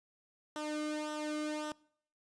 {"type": "tone with flanger", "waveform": "sawtooth", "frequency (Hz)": 303, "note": "D#4", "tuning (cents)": -46, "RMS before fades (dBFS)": -38, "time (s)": [0.56, 1.72], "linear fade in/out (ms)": 0, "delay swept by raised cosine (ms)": [0.43, 1.18], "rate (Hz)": 1.8, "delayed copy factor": -0.75, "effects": ["noise-tail reverb RT60 0.6 s tail -23 dB re dry", "resampled to 22050 Hz"]}